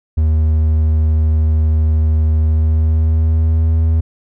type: tone with pitch glide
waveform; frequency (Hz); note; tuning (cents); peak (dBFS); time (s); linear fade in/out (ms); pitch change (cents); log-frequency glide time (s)
triangle; 78.2 to 80.54; D#2 to E2; +9 to -40; -8; 0.17-4.01; 10; +51; 2.36-3.77
effects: none